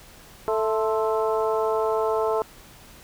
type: harmonic tone with a mistuned harmonic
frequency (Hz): 220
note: A3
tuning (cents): 0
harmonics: 2 / 3 / 4 / 5 / 6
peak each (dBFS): -23 / -27 / -29 / -31 / -33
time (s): 0.48-2.42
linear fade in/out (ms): 0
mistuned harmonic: 5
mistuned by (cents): -75
effects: pink hiss -48 dBFS RMS until 3.03 s